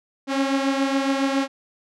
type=beating tone pair; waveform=sawtooth; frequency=270.8 / 278 Hz; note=C#4 / C#4; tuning=-40 / +5 cents; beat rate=7.2 Hz; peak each=-17 / -22 dBFS; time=0.27-1.48 s; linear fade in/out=50 ms; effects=low-pass 6000 Hz 12 dB/octave